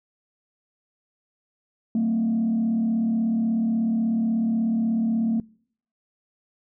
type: tone with frequency modulation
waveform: sine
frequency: 225.7 Hz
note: A3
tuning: 44 cents sharp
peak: -18 dBFS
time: 1.95-5.4 s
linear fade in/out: 2 ms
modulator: 36.4 Hz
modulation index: 0.43
effects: noise-tail reverb RT60 0.6 s tail -26 dB re dry + tanh soft clip ceiling -17 dBFS